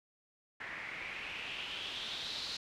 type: noise with low-pass filter sweep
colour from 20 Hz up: white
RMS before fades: -42 dBFS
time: 0.6-2.57 s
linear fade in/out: 5 ms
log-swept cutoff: 1900 to 4300 Hz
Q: 4.7
effects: none